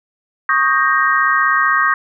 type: chord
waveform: sine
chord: Eb dominant seventh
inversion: third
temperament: equal with one note detuned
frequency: 1108.7 / 1244.5 / 1583.5 / 1864.7 Hz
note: Db6 / Eb6 / G6 / Bb6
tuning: 0 / 0 / +17 / 0 cents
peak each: -17 dBFS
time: 0.49-1.94 s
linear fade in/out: 2 ms
effects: none